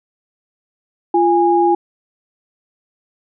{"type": "tone pair together", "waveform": "sine", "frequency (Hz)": [346, 822.9], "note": ["F4", "G#5"], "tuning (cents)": [-16, -16], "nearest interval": "octave + minor third", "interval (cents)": 1500, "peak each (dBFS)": -13, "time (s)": [1.14, 1.75], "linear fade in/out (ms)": 5, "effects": []}